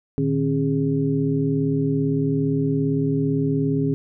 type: tone cluster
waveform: sine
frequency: 114.7 / 152.3 / 270.9 / 412 Hz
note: A#2 / D#3 / C#4 / G#4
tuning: -28 / -37 / -40 / -14 cents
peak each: -30 / -22 / -22 / -26 dBFS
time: 0.18-3.94 s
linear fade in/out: 0 ms
effects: none